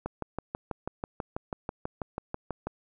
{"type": "click train", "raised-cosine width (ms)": 1, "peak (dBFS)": -18, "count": 17, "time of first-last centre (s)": [0.06, 2.67], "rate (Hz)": 6.13, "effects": []}